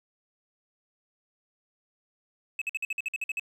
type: tone bursts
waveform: triangle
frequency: 2585 Hz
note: E7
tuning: 34 cents flat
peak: -26 dBFS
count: 11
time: 2.59-3.396 s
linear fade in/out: 2 ms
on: 26 ms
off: 52 ms
effects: 11-bit